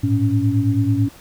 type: tone cluster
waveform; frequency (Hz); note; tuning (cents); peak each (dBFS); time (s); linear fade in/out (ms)
sine; 104.5 / 113.6 / 279.7; G#2 / A#2 / C#4; +11 / -44 / +16; -19; 0.03-1.09; 10
effects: pink hiss -45 dBFS RMS until 1.2 s